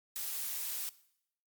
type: noise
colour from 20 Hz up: blue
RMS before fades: -38 dBFS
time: 0.16-0.89 s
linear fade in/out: 0 ms
effects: noise-tail reverb RT60 0.7 s tail -18 dB re dry + Opus 48 kbps